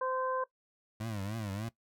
harmonic tone, 517 Hz, C5, 21 cents flat, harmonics 1 / 2 / 3, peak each -34 / -34 / -43 dBFS, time 0.01-0.44 s, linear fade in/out 5 ms
25% pulse tone with vibrato, 105 Hz, G#2, 19 cents sharp, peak -32 dBFS, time 1-1.69 s, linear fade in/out 5 ms, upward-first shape triangle, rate 3.4 Hz, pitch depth 180 cents each way
effects noise-tail reverb RT60 0.1 s tail -18 dB re dry

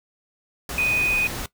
sine tone in noise, 2489 Hz, D#7, in tune, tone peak -19 dBFS, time 0.78-1.27 s, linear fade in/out 2 ms, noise pink, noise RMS -31 dBFS, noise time 0.69-1.46 s, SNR +9 dB, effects noise-tail reverb RT60 0.1 s tail -18 dB re dry

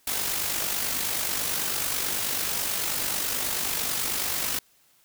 white noise with amplitude modulation, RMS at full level -26 dBFS, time 0.07-4.59 s, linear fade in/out 5 ms, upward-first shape sine, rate 49.2 Hz, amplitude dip 45%, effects white hiss -62 dBFS RMS until 5.04 s

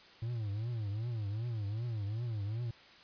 triangle tone with vibrato, 110 Hz, A2, in tune, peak -32 dBFS, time 0.22-2.71 s, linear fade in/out 5 ms, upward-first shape triangle, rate 2.6 Hz, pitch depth 200 cents each way, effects white hiss -57 dBFS RMS until 3.03 s + resampled to 11025 Hz

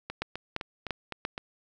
two click trains, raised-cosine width 0.3 ms, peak -14 / -19 dBFS, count 4 / 6, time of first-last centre 0.22-1.251 / 0.1-1.379 s, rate 2.91 / 3.91 Hz, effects none

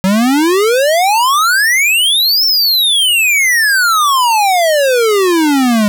square exponential two-way sweep, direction up then down, 183.6 to 5450 to 203.1 Hz, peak -9 dBFS, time 0.04-5.88 s, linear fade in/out 0 ms, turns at 2.45 s, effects none

